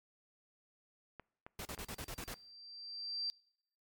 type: clicks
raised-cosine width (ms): 0.5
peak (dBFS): -33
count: 5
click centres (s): 1.197 / 1.465 / 1.715 / 1.778 / 2.34
type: noise bursts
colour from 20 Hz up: pink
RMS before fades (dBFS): -44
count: 8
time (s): 1.59-2.338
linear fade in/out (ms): 2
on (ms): 62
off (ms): 36
type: tone with exponential growth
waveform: sine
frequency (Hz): 4699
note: D8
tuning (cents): 0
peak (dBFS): -34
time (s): 1.73-3.3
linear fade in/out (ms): 0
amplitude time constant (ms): 340
effects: noise-tail reverb RT60 0.7 s tail -25 dB re dry + MP3 96 kbps